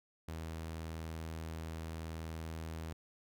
sawtooth tone, 80.8 Hz, E2, 34 cents flat, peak -37 dBFS, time 0.28-2.93 s, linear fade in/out 5 ms, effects none

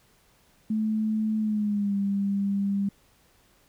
sine tone with pitch glide, 217 to 198.99 Hz, A3 to G3, -24 to +26 cents, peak -23 dBFS, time 0.7-2.89 s, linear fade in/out 5 ms, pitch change -150 cents, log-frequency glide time 1.39-1.96 s, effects pink hiss -62 dBFS RMS until 3.68 s

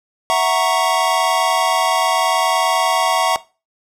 square chord, F# dominant seventh, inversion third, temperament equal, 659.3 / 740 / 932.3 / 1108.7 Hz, E5 / F#5 / A#5 / C#6, 0 / 0 / 0 / 0 cents, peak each -20 dBFS, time 0.3-3.36 s, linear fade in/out 0 ms, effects noise-tail reverb RT60 0.3 s tail -18 dB re dry + low-pass 12000 Hz 12 dB/octave

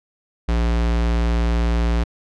square tone, 57.9 Hz, A#1, 11 cents flat, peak -17 dBFS, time 0.48-2.04 s, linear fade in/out 10 ms, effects low-pass 5000 Hz 12 dB/octave

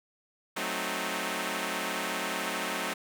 5% pulse chord, F# diminished seventh, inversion none, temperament equal, 185 / 220 / 261.6 / 311.1 Hz, F#3 / A3 / C4 / Eb4, 0 / 0 / 0 / 0 cents, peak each -25 dBFS, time 0.56-2.94 s, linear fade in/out 10 ms, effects none

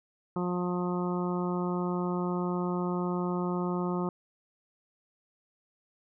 harmonic tone, 178.4 Hz, F3, 37 cents sharp, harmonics 1 / 2 / 3 / 4 / 5 / 6 / 7, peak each -30 / -33 / -41 / -42 / -40 / -41 / -41 dBFS, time 0.36-4.09 s, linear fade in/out 2 ms, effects none

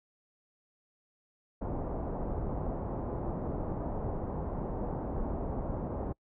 pink low-pass noise, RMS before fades -35 dBFS, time 1.61-6.13 s, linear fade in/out 10 ms, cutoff 870 Hz, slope 24 dB/octave, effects noise-tail reverb RT60 0.1 s tail -25 dB re dry

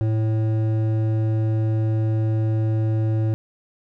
sine tone with hard clipping, 110 Hz, A2, in tune, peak -20 dBFS, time 0.01-3.34 s, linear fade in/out 0 ms, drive 10 dB, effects none

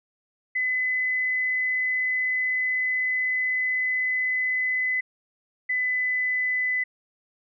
sine tone pair in turn, 2016 / 2006 Hz, B6 / B6, +35 / +26 cents, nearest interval unison, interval 9 cents, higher first, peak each -22 / -22 dBFS, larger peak neither, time 0.55-5.01 / 5.69-6.84 s, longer first, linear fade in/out 10 ms, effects none

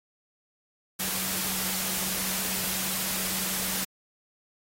sine tone in noise, 188.4 Hz, F#3, 32 cents sharp, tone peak -40 dBFS, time 0.99-3.85 s, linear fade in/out 10 ms, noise white, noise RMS -30 dBFS, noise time 0.99-3.85 s, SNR -13 dB, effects AAC 48 kbps

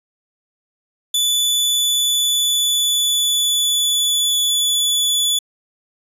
sawtooth tone with pitch glide, 3475 to 3447 Hz, A7 to A7, -22 to -36 cents, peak -12 dBFS, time 1.14-5.39 s, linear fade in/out 5 ms, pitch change -14 cents, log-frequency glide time 1.44-4.75 s, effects resampled to 32000 Hz

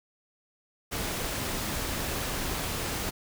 pink noise, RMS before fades -32 dBFS, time 0.91-3.11 s, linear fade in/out 20 ms, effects none

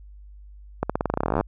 accelerating click train, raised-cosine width 1 ms, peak -8 dBFS, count 21, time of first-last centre 0.83-1.41 s, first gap 66 ms, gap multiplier 0.9, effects added 50 Hz sine -42 dBFS peak until 1.47 s

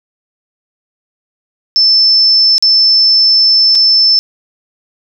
sine tone with dropouts, 5290 Hz, E8, 5 cents sharp, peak -5 dBFS, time 1.76-4.19 s, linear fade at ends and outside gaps 0 ms, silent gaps 2.581-2.625 / 3.751-3.755 s, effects none

